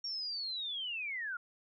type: linear sweep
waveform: sine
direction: down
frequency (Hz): 5588 to 1377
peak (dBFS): -36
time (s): 0.04-1.37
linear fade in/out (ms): 5
effects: none